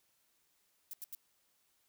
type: noise bursts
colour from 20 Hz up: violet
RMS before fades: -44 dBFS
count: 3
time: 0.91-1.149 s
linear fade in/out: 0 ms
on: 23 ms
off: 85 ms
effects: white hiss -75 dBFS RMS until 1.88 s